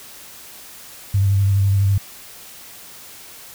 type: tone with vibrato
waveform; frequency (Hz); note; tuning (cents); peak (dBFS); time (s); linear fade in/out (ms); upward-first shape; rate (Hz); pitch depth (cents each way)
sine; 98.6; G2; +11; -13; 1.14-1.98; 5; sine; 12; 25
effects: white hiss -40 dBFS RMS until 3.54 s